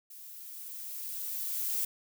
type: noise with level ramp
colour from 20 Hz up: violet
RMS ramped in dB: -49 to -31 dBFS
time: 0.1-1.85 s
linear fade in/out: 5 ms
effects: none